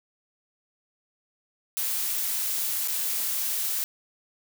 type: noise with dropouts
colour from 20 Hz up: blue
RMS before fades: -28 dBFS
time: 1.77-3.84 s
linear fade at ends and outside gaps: 0 ms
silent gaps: 2.876-2.883 s
effects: none